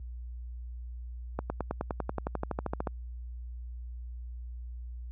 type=accelerating click train; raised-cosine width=1 ms; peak=-17 dBFS; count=18; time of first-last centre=1.39-2.872 s; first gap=110 ms; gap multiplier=0.97; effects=added 60 Hz sine -35 dBFS peak until 5.11 s + high-pass 60 Hz 12 dB/octave